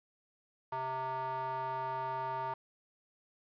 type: tone with band-pass filter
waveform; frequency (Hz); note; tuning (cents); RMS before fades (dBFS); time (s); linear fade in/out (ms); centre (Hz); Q
square; 130.81; C3; 0; -37; 0.72-2.54; 5; 950; 4.7
effects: resampled to 11025 Hz + 11-bit